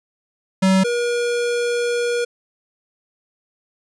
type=tone pair in turn; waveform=square; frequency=190 / 478.8 Hz; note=F#3 / A#4; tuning=+46 / +46 cents; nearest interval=octave + major third; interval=1600 cents; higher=second; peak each=-13 / -19 dBFS; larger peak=first; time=0.62-0.84 / 0.84-2.25 s; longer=second; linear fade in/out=10 ms; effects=resampled to 22050 Hz